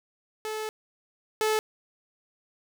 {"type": "tone pair in turn", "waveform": "sawtooth", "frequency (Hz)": [433.1, 433.1], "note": ["A4", "A4"], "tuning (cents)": [-27, -27], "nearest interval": "unison", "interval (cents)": 0, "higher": "neither", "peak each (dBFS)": [-27, -19], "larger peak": "second", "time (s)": [[0.45, 0.69], [1.41, 1.59]], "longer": "first", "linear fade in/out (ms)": 0, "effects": []}